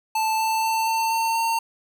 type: tone with pitch steps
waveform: square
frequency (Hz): 880 / 886.1 / 892.3 / 898.5 / 904.7 / 911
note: A5 / A5 / A5 / A5 / A5 / A#5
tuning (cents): 0 / +12 / +24 / +36 / +48 / -40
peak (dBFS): -21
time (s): 0.15-1.59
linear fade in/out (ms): 5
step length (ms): 240
effects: none